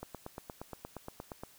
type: click train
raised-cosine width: 1 ms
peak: -27 dBFS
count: 13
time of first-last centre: 0.03-1.435 s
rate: 8.54 Hz
effects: white hiss -60 dBFS RMS until 1.58 s